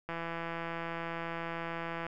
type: click train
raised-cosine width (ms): 0.5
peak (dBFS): -23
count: 331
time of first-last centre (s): 0.09-2.066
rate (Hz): 167
effects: none